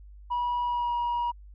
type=tone with pitch glide; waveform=sine; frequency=970 to 957.2 Hz; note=B5 to A#5; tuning=-31 to +46 cents; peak=-23 dBFS; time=0.3-1.32 s; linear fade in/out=20 ms; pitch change=-23 cents; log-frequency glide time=0.64-0.93 s; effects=tanh soft clip ceiling -24 dBFS + added 50 Hz sine -45 dBFS peak until 1.54 s